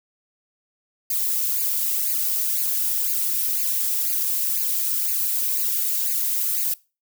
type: noise with flanger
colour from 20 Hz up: violet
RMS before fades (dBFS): -23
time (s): 1.1-6.74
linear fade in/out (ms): 5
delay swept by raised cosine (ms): 0.43 to 2.43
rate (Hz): 2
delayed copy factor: +0.9
effects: noise-tail reverb RT60 0.3 s tail -22 dB re dry